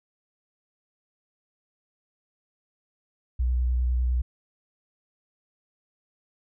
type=tone with vibrato; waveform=sine; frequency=61.8 Hz; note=B1; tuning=2 cents sharp; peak=-21 dBFS; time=3.39-4.22 s; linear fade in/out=10 ms; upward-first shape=sine; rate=9.9 Hz; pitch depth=20 cents each way; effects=none